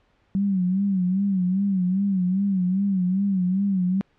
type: tone with vibrato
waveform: sine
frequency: 190 Hz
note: F#3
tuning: 46 cents sharp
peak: -19 dBFS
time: 0.35-4.01 s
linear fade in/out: 0 ms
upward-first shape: sine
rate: 2.5 Hz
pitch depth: 100 cents each way
effects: pink hiss -64 dBFS RMS until 4.18 s + low-pass 3000 Hz 12 dB/octave